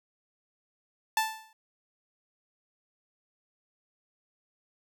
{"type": "tone with exponential decay", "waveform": "sawtooth", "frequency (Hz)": 880, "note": "A5", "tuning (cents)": 0, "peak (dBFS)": -18, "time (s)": [1.17, 1.53], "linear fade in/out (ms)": 2, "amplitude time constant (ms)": 77, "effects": []}